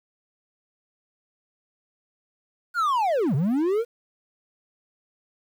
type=linear two-way sweep; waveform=triangle; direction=down then up; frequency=1477 to 123.47 to 485.4 Hz; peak=-18 dBFS; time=2.74-3.85 s; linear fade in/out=50 ms; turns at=3.35 s; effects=9-bit